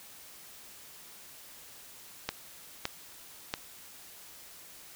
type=clicks; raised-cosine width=0.2 ms; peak=-13 dBFS; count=3; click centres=2.29 / 2.854 / 3.539 s; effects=white hiss -51 dBFS RMS until 4.95 s